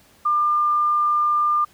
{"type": "tone", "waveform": "sine", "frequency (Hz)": 1199, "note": "D6", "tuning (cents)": 36, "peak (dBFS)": -16, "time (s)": [0.25, 1.65], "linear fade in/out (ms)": 10, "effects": ["pink hiss -54 dBFS RMS until 1.73 s", "high-pass 60 Hz 12 dB/octave"]}